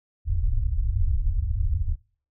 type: low-pass noise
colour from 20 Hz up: pink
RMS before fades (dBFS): -23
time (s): 0.25-1.96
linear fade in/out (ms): 50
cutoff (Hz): 100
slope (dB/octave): 48
effects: noise-tail reverb RT60 0.5 s tail -25 dB re dry